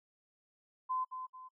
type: tone with echo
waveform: sine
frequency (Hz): 1026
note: C6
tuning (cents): -34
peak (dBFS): -32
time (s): 0.89-1.05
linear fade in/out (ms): 20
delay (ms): 220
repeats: 2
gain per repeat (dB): -8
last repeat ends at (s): 1.49
effects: noise-tail reverb RT60 0.1 s tail -25 dB re dry